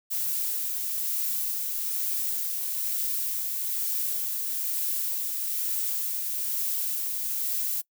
violet noise with tremolo, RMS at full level -28 dBFS, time 0.1-7.82 s, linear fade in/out 20 ms, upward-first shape sine, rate 1.1 Hz, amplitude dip 25%, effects noise-tail reverb RT60 0.1 s tail -23 dB re dry

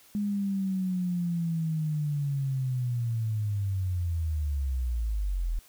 sine linear sweep, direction down, 207.7 to 38.62 Hz, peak -26 dBFS, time 0.15-5.59 s, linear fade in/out 0 ms, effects white hiss -57 dBFS RMS until 5.68 s

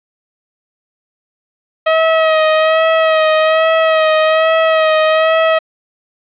sawtooth tone with vibrato, 636 Hz, D#5, 38 cents sharp, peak -5 dBFS, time 1.86-5.59 s, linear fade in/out 10 ms, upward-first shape sine, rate 1.2 Hz, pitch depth 28 cents each way, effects resampled to 8000 Hz + 7-bit

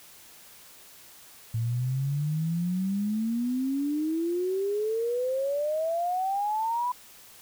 sine exponential sweep, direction up, 111.8 to 1000 Hz, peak -25 dBFS, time 1.54-6.92 s, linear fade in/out 5 ms, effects white hiss -51 dBFS RMS until 7.41 s

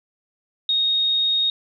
sine tone, 3729 Hz, A#7, in tune, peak -17 dBFS, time 0.69-1.5 s, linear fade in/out 2 ms, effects none

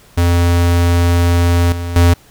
square tone with level steps, 86.5 Hz, F2, 16 cents flat, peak -10 / -20 / -7 dBFS, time 0.17-2.14 s, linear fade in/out 10 ms, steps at 1.72 / 1.96 s, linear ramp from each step 2 ms, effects pink hiss -46 dBFS RMS until 2.3 s

